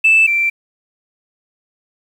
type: tone pair in turn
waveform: sine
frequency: 2637 / 2349 Hz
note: E7 / D7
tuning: 0 / 0 cents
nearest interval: major second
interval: 200 cents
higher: first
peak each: -6 / -12 dBFS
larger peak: first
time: 0.04-0.27 / 0.27-0.5 s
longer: neither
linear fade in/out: 10 ms
effects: tanh soft clip ceiling -4 dBFS + 7-bit